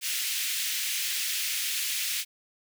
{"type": "high-pass noise", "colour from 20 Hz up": "pink", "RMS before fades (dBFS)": -30, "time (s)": [0.01, 2.25], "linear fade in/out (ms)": 50, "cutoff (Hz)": 2200, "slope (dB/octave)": 24, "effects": []}